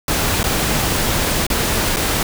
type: noise with dropouts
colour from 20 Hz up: pink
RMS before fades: -18 dBFS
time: 0.08-2.23 s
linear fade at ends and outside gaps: 2 ms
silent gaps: 0.431-0.44 / 1.467-1.501 / 1.962-1.968 s
effects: none